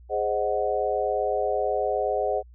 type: chord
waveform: sine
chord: Ab dominant seventh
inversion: none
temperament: equal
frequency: 415.3 / 523.3 / 622.3 / 740 Hz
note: Ab4 / C5 / Eb5 / Gb5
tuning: 0 / 0 / 0 / 0 cents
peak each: -28 dBFS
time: 0.09-2.43 s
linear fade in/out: 50 ms
effects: added 60 Hz sine -46 dBFS peak until 2.54 s